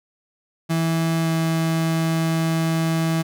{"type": "tone with pitch glide", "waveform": "35% pulse", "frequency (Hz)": [163.9, 162.86], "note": ["E3", "E3"], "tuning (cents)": [-10, -21], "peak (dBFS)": -17, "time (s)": [0.69, 3.23], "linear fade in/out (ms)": 20, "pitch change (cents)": -11, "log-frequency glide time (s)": [1.23, 1.28], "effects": []}